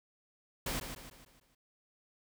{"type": "noise with echo", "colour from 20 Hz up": "pink", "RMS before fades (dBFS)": -36, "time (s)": [0.66, 0.8], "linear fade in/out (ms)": 5, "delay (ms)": 150, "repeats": 5, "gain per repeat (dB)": -7, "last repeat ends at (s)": 1.55, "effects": []}